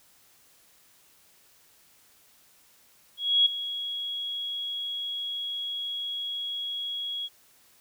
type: tone with ADSR envelope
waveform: sine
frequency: 3322 Hz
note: G#7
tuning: in tune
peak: -16 dBFS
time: 3.17-7.29 s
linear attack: 290 ms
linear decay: 7 ms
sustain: -14 dB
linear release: 40 ms
effects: white hiss -60 dBFS RMS until 7.8 s